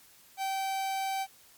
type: tone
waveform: 45% pulse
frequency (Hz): 774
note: G5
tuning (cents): -22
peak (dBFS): -30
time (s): 0.37-1.27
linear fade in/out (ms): 50
effects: white hiss -58 dBFS RMS until 1.57 s + MP3 96 kbps